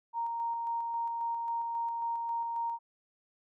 sine tone with tremolo, 930 Hz, A#5, 4 cents flat, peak -30 dBFS, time 0.13-2.79 s, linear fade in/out 50 ms, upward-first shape square, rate 3.7 Hz, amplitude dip 25%, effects none

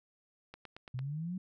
click train, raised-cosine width 0.3 ms, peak -31 dBFS, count 5, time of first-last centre 0.54-0.991 s, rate 8.87 Hz
sine exponential sweep, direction up, 123.3 to 190 Hz, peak -35 dBFS, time 0.94-1.38 s, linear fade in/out 5 ms
effects none

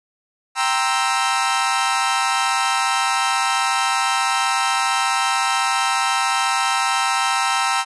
sawtooth chord, C dominant seventh, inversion second, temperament equal, 784 / 932.3 / 1046.5 / 1318.5 Hz, G5 / Bb5 / C6 / E6, 0 / 0 / 0 / 0 cents, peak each -19 / -19 / -22 / -18 dBFS, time 0.55-7.85 s, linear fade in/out 50 ms, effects resampled to 24000 Hz

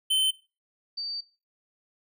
square / sine tone pair in turn, 3073 / 4616 Hz, G7 / D8, -35 / -31 cents, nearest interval perfect fifth, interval 704 cents, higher second, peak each -22 / -30 dBFS, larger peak first, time 0.1-0.31 / 0.97-1.21 s, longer second, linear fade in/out 10 ms, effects noise-tail reverb RT60 0.3 s tail -17 dB re dry

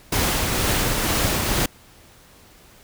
pink noise with tremolo, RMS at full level -20 dBFS, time 0.12-1.66 s, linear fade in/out 5 ms, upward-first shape triangle, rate 2.1 Hz, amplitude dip 30%, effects pink hiss -50 dBFS RMS until 2.83 s

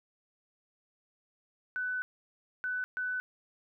sine tone bursts at uneven times, 1499 Hz, F#6, 22 cents sharp, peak -31 dBFS, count 3, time 1.76-2.02 / 2.64-2.84 / 2.97-3.2 s, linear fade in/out 0 ms, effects none

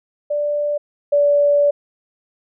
sine tone pair in turn, 587.3 / 577.9 Hz, D5 / D5, 0 / -28 cents, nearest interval unison, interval 28 cents, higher first, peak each -17 / -11 dBFS, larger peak second, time 0.3-0.78 / 1.12-1.71 s, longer second, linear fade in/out 10 ms, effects none

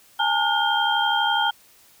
sine tone cluster, 825 / 897 / 1433 / 3179 Hz, G#5 / A5 / F6 / G7, -12 / +33 / +44 / +24 cents, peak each -24 dBFS, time 0.19-1.51 s, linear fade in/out 10 ms, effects white hiss -54 dBFS RMS until 2 s

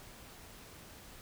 silence, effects pink hiss -53 dBFS RMS until 1.21 s

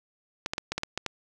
clicks, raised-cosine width 0.2 ms, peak -12 dBFS, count 8, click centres 0.461 / 0.535 / 0.581 / 0.72 / 0.78 / 0.834 / 0.976 / 1.063 s, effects none

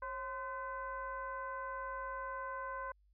sine tone with frequency modulation, 1031 Hz, C6, 26 cents flat, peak -39 dBFS, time 0.02-2.92 s, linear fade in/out 5 ms, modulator 490 Hz, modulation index 1, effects added 50 Hz sine -66 dBFS peak until 3.13 s

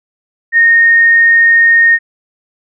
sine tone, 1847 Hz, A#6, 16 cents flat, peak -4 dBFS, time 0.52-1.99 s, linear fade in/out 50 ms, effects none

